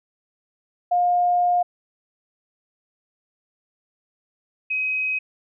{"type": "tone pair in turn", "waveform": "sine", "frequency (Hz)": [710, 2530], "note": ["F5", "D#7"], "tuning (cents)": [28, 28], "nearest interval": "octave + minor seventh", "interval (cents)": 2200, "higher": "second", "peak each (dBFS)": [-16, -21], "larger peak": "first", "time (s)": [[0.91, 1.63], [4.7, 5.19]], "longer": "first", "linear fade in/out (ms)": 10, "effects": []}